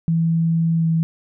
sine tone with pitch glide, 164.81 to 163.11 Hz, E3 to E3, 0 to -18 cents, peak -15 dBFS, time 0.08-1.03 s, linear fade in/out 0 ms, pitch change -18 cents, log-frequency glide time 0.77-0.86 s, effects none

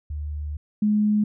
sine tone pair in turn, 74.4 / 210.4 Hz, D2 / G#3, +23 / +23 cents, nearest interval octave + tritone, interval 1800 cents, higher second, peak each -27 / -17 dBFS, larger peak second, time 0.1-0.57 / 0.82-1.24 s, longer first, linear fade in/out 5 ms, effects none

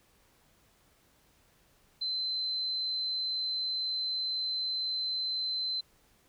sine tone, 4071 Hz, C8, 48 cents flat, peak -30 dBFS, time 2.01-5.81 s, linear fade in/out 10 ms, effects pink hiss -66 dBFS RMS until 6.28 s

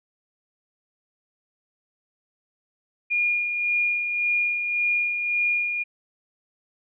sine tone with tremolo, 2426 Hz, D#7, 44 cents flat, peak -19 dBFS, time 3.1-5.84 s, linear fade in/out 20 ms, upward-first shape sine, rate 1.8 Hz, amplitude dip 45%, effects none

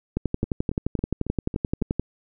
two click trains, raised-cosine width 3 ms, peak -10 / -17 dBFS, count 22 / 6, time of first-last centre 0.17-1.996 / 0.44-1.817 s, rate 11.5 / 3.63 Hz, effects none

